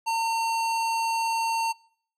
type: tone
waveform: square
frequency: 909 Hz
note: A#5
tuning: 44 cents flat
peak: -24 dBFS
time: 0.06-1.73 s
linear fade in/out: 20 ms
effects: noise-tail reverb RT60 0.6 s tail -25 dB re dry + low-pass 10000 Hz 12 dB/octave